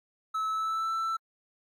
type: tone with pitch glide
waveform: triangle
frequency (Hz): 1300 to 1330.4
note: E6 to E6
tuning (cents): -24 to +16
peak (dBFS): -26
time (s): 0.34-1.17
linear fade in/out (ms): 10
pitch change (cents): +40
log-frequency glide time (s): 0.49-0.93
effects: AAC 64 kbps